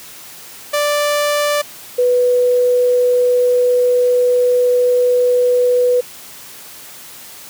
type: tone pair in turn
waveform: sawtooth / sine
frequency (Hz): 587.3 / 493.9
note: D5 / B4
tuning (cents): 0 / 0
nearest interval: minor third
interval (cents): 300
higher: first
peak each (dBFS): -10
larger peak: neither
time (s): 0.73-1.62 / 1.98-6.01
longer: second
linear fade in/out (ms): 10
effects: white hiss -36 dBFS RMS until 7.49 s + high-pass 80 Hz 12 dB/octave